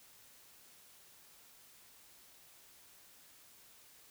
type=silence; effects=white hiss -61 dBFS RMS until 4.1 s